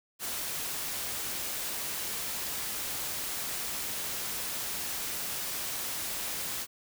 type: noise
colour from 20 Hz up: white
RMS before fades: -35 dBFS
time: 0.19-6.67 s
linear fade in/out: 50 ms
effects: none